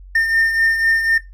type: beating tone pair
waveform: triangle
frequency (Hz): 1812 / 1816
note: A#6 / A#6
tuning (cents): -50 / -46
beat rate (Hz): 4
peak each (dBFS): -13 / -21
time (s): 0.15-1.18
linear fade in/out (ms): 5
effects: noise-tail reverb RT60 0.2 s tail -17 dB re dry + added 46 Hz sine -36 dBFS peak until 1.33 s